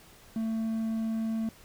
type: tone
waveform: triangle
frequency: 223.2 Hz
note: A3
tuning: 25 cents sharp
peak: -26 dBFS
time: 0.36-1.49 s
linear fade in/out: 2 ms
effects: pink hiss -55 dBFS RMS until 1.64 s